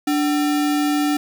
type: tone with sample-and-hold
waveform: sine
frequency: 293.4 Hz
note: D4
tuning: 2 cents flat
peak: -16 dBFS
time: 0.07-1.17 s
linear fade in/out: 5 ms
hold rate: 1050 Hz
effects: none